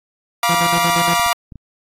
sawtooth chord, B diminished, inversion second, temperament equal with one note detuned, 698.5 / 962.4 / 1174.7 Hz, F5 / B5 / D6, 0 / -45 / 0 cents, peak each -15 dBFS, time 0.43-1.33 s, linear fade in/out 2 ms
sawtooth tone with tremolo, 170 Hz, F3, 46 cents flat, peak -15 dBFS, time 0.49-1.16 s, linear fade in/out 5 ms, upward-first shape square, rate 8.5 Hz, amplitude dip 80%
clicks, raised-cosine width 5 ms, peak -23 dBFS, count 5, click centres 0.772 / 1.196 / 1.263 / 1.522 / 1.557 s
effects AAC 48 kbps

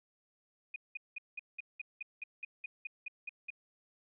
sine tone bursts, 2469 Hz, D#7, 14 cents flat, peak -38 dBFS, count 14, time 0.74-3.504 s, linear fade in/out 5 ms, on 21 ms, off 190 ms, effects none

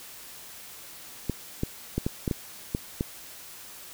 clicks, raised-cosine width 3 ms, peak -13 dBFS, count 8, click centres 1.297 / 1.634 / 1.98 / 2.065 / 2.278 / 2.312 / 2.749 / 3.009 s, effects white hiss -45 dBFS RMS until 3.93 s

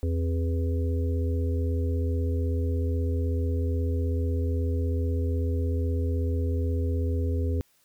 harmonic tone with a mistuned harmonic, 82.41 Hz, E2, in tune, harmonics 1 / 3 / 5 / 6, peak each -24 / -34 / -36 / -38 dBFS, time 0.03-7.61 s, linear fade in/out 0 ms, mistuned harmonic 3, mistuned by +110 cents, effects white hiss -65 dBFS RMS until 7.84 s

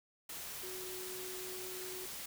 sine tone in noise, 370 Hz, F#4, in tune, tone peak -46 dBFS, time 0.63-2.06 s, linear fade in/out 5 ms, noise white, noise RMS -45 dBFS, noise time 0.29-2.26 s, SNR -4 dB, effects none

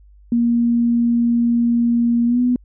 sine tone with pitch glide, 236 to 247 Hz, A#3 to B3, +22 to 0 cents, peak -13 dBFS, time 0.32-2.56 s, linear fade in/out 2 ms, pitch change +78 cents, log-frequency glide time 2.26-2.4 s, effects added 50 Hz sine -44 dBFS peak until 2.64 s

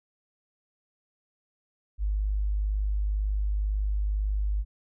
sine tone, 51 Hz, G#1, 31 cents flat, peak -24 dBFS, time 1.98-4.65 s, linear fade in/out 50 ms, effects none

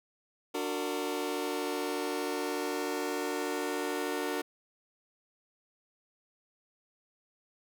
sawtooth chord, D augmented, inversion none, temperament just, 293.7 / 367.1 / 458.9 Hz, D4 / F#4 / A#4, 0 / -14 / -27 cents, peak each -32 dBFS, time 0.54-4.42 s, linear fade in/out 10 ms, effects none

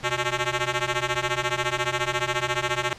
5% pulse ring-modulated tone, 244.3 Hz, B3, 19 cents flat, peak -9 dBFS, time 0.03-2.93 s, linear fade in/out 0 ms, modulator 115 Hz, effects pink hiss -44 dBFS RMS until 2.98 s + low-pass 6000 Hz 12 dB/octave

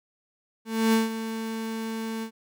35% pulse tone with ADSR envelope, 223.6 Hz, A3, 28 cents sharp, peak -16 dBFS, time 0.65-2.31 s, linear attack 280 ms, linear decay 160 ms, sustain -12 dB, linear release 83 ms, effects none

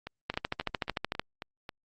two click trains, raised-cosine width 0.3 ms, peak -13 / -22 dBFS, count 13 / 7, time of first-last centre 0.3-1.196 / 0.07-1.692 s, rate 13.4 / 3.7 Hz, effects Opus 48 kbps

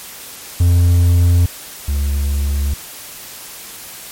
triangle tone pair in turn, 87.31 / 70.48 Hz, F2 / C#2, 0 / +29 cents, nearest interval major third, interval 371 cents, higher first, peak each -6 / -12 dBFS, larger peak first, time 0.6-1.46 / 1.88-2.74 s, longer neither, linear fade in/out 5 ms, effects white hiss -33 dBFS RMS until 4.11 s + MP3 64 kbps

